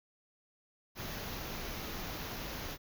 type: band-stop noise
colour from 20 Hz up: pink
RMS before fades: -41 dBFS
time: 0.95-2.78 s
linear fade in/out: 50 ms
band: 6700 to 11000 Hz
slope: 96 dB/octave
effects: none